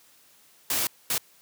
white noise bursts at uneven times, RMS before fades -26 dBFS, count 2, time 0.7-0.87 / 1.1-1.18 s, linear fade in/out 2 ms, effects white hiss -58 dBFS RMS until 1.41 s + high-pass 100 Hz 12 dB/octave

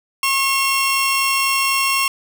sawtooth tone pair together, 1084 / 2732 Hz, C#6 / F7, -39 / -39 cents, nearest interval octave + major third, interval 1600 cents, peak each -15 dBFS, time 0.23-2.08 s, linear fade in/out 2 ms, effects none

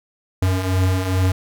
square beating tone pair, 91.3 / 93.7 Hz, F#2 / F#2, -23 / +22 cents, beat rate 2.4 Hz, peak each -24 / -18 dBFS, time 0.42-1.32 s, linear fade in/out 5 ms, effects none

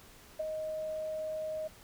sine tone with ADSR envelope, 625 Hz, D#5, 8 cents sharp, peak -29 dBFS, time 0.39-1.68 s, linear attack 12 ms, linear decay 15 ms, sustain -5 dB, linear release 12 ms, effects pink hiss -56 dBFS RMS until 1.83 s

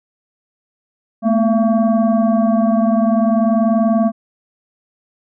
sine tone with frequency modulation, 217.8 Hz, A3, 17 cents flat, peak -11 dBFS, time 1.22-4.12 s, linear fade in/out 50 ms, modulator 456 Hz, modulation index 1.1, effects none

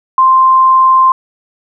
sine tone, 1046.5 Hz, C6, in tune, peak -4 dBFS, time 0.18-1.12 s, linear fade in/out 2 ms, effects none

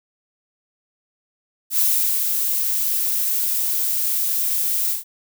violet noise with ADSR envelope, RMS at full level -17 dBFS, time 1.7-5.04 s, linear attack 83 ms, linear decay 400 ms, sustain -4 dB, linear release 130 ms, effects none

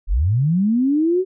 sine linear sweep, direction up, 32.93 to 383.4 Hz, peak -14 dBFS, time 0.07-1.25 s, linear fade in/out 50 ms, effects none

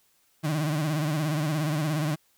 35% pulse tone with vibrato, 152.7 Hz, D#3, 32 cents flat, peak -23 dBFS, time 0.43-2.16 s, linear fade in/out 20 ms, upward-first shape sine, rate 17 Hz, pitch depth 97 cents each way, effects white hiss -66 dBFS RMS until 2.37 s

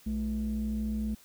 sine tone pair together, 60.81 / 215.5 Hz, B1 / A3, -26 / -36 cents, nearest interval octave + minor seventh, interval 2190 cents, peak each -32 / -29 dBFS, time 0.06-1.15 s, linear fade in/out 10 ms, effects tanh soft clip ceiling -25 dBFS + white hiss -58 dBFS RMS until 1.24 s

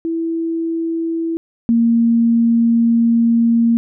sine tone pair in turn, 329.6 / 231.9 Hz, E4 / A#3, 0 / -9 cents, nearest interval tritone, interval 609 cents, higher first, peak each -17 / -10 dBFS, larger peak second, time 0.05-1.37 / 1.69-3.77 s, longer second, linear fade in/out 0 ms, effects none

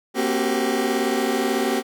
30% pulse tone cluster, 234.3 / 267.8 / 374.9 / 393.1 Hz, A#3 / C4 / F#4 / G4, +9 / +40 / +23 / +5 cents, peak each -23 dBFS, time 0.14-1.83 s, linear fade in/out 50 ms, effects none

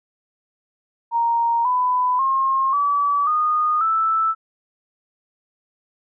sine tone with pitch steps, 932.3 / 999.2 / 1070.9 / 1147.8 / 1230.2 / 1318.5 Hz, A#5 / B5 / C6 / D6 / D#6 / E6, 0 / +20 / +40 / -40 / -20 / 0 cents, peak -16 dBFS, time 1.11-4.35 s, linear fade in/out 50 ms, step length 540 ms, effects none

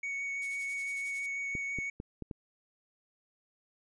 triangle tone with vibrato, 2228 Hz, C#7, 8 cents sharp, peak -32 dBFS, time 0.03-1.9 s, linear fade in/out 5 ms, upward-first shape sine, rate 6 Hz, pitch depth 10 cents each way
violet noise with tremolo, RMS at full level -42 dBFS, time 0.42-1.26 s, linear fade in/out 0 ms, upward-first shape sine, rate 11 Hz, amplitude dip 65%
clicks, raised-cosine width 3 ms, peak -26 dBFS, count 5, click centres 1.552 / 1.787 / 2.001 / 2.223 / 2.312 s
effects resampled to 22050 Hz

